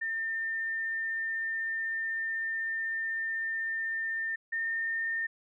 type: tone pair in turn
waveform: sine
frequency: 1804 / 1817.6 Hz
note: A6 / A#6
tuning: +43 / -44 cents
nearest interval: unison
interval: 13 cents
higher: second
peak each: -30 / -29 dBFS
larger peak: second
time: 0.01-4.36 / 4.52-5.27 s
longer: first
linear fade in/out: 10 ms
effects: none